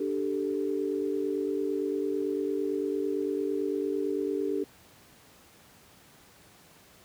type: chord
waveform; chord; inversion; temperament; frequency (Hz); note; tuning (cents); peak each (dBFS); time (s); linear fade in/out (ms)
sine; D suspended fourth; none; just; 293.7 / 391.6 / 440.5; D4 / G4 / A4; 0 / -2 / +2; -32 / -30 / -33; 0-4.64; 5
effects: pink hiss -56 dBFS RMS until 7.04 s + high-pass 80 Hz 12 dB/octave